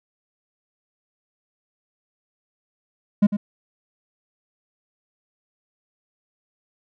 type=tone with echo; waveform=triangle; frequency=205.5 Hz; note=G#3; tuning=18 cents flat; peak=-9 dBFS; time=3.22-3.27 s; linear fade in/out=10 ms; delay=100 ms; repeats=1; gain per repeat=-10 dB; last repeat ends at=3.37 s; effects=none